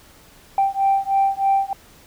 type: beating tone pair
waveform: sine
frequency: 782 / 785.2 Hz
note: G5 / G5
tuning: -4 / +3 cents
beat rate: 3.2 Hz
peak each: -18 / -18 dBFS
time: 0.58-1.73 s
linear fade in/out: 2 ms
effects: tanh soft clip ceiling -10 dBFS + pink hiss -49 dBFS RMS until 2.06 s